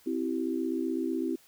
sine chord, C major, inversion none, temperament equal with one note detuned, 261.6 / 329.6 / 385.5 Hz, C4 / E4 / G4, 0 / 0 / -29 cents, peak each -32 / -31 / -35 dBFS, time 0.06-1.36 s, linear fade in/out 10 ms, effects white hiss -60 dBFS RMS until 1.47 s

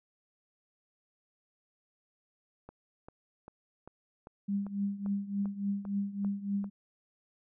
click train, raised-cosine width 1 ms, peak -33 dBFS, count 11, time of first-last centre 2.69-6.643 s, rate 2.53 Hz
sine tone with tremolo, 200.1 Hz, G3, 36 cents sharp, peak -27 dBFS, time 4.48-6.7 s, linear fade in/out 10 ms, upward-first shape triangle, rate 3.5 Hz, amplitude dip 85%
effects none

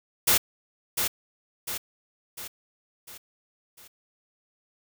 white noise with echo, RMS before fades -20 dBFS, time 0.27-0.38 s, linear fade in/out 10 ms, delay 700 ms, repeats 5, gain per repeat -6 dB, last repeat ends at 3.88 s, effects none

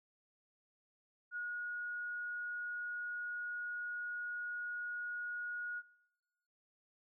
sine tone, 1447 Hz, F#6, 39 cents flat, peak -38 dBFS, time 1.31-5.83 s, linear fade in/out 50 ms, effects noise-tail reverb RT60 1.0 s tail -24 dB re dry

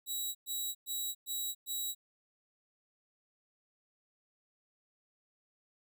10% pulse tone bursts, 3878 Hz, B7, 32 cents flat, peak -27 dBFS, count 5, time 0.06-1.95 s, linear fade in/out 50 ms, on 290 ms, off 110 ms, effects none

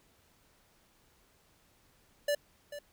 square tone with echo, 582 Hz, D5, 16 cents flat, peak -28 dBFS, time 2.28-2.35 s, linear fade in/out 5 ms, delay 440 ms, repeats 1, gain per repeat -13 dB, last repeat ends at 2.79 s, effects pink hiss -67 dBFS RMS until 2.92 s

